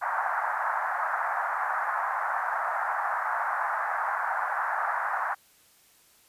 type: band-pass noise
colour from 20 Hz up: pink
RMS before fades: -29 dBFS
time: 0.01-5.35 s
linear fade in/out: 20 ms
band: 720 to 1700 Hz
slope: 48 dB/octave
effects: white hiss -60 dBFS RMS until 6.28 s + resampled to 32000 Hz